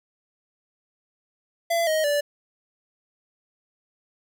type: tone with pitch steps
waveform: square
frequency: 676 / 627.1 / 581.7 Hz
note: E5 / D#5 / D5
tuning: +43 / +13 / -17 cents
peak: -21 dBFS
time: 1.7-2.21 s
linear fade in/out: 10 ms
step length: 170 ms
effects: none